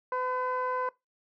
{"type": "tone with low-pass filter", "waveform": "15% pulse", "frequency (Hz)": 506, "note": "B4", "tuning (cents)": 42, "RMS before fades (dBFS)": -31, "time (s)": [0.12, 0.89], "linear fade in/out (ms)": 2, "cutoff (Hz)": 1100, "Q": 1.7, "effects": ["noise-tail reverb RT60 0.2 s tail -21 dB re dry"]}